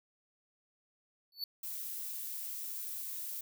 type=tone with exponential growth; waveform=square; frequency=4469 Hz; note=C#8; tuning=13 cents sharp; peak=-32 dBFS; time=1.32-1.44 s; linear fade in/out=2 ms; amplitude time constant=26 ms
type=noise; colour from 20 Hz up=violet; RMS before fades=-41 dBFS; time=1.63-3.41 s; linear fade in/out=5 ms
effects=none